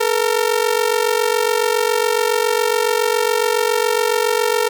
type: ring-modulated tone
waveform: sawtooth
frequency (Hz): 456.3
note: A#4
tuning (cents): -37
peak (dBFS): -8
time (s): 0-4.69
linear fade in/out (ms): 10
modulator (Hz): 23.6
effects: none